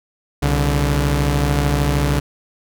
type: tone pair together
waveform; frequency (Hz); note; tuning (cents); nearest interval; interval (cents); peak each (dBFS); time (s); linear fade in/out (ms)
sawtooth; 65.5 / 144.27; C2 / D3; +2 / -30; octave + major second; 1368; -14; 0.42-2.2; 10
effects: none